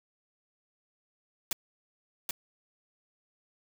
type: noise with echo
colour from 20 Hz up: white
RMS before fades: -30 dBFS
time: 1.51-1.53 s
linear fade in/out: 2 ms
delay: 780 ms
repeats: 1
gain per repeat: -3 dB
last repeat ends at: 2.31 s
effects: none